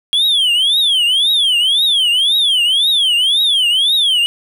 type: tone with vibrato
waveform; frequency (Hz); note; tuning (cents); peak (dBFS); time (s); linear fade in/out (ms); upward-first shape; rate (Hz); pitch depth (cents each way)
triangle; 3267; G#7; -29; -9; 0.13-4.26; 0; triangle; 1.9; 290
effects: none